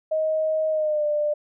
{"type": "tone with pitch glide", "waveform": "sine", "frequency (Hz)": [628, 595.8], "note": ["D#5", "D5"], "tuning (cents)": [16, 25], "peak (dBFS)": -20, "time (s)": [0.11, 1.34], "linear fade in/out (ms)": 10, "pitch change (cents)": -91, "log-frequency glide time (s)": [0.7, 1.05], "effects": []}